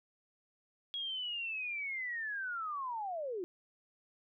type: linear sweep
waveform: sine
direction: down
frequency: 3322 to 337.3 Hz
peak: -36 dBFS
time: 0.94-3.44 s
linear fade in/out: 0 ms
effects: none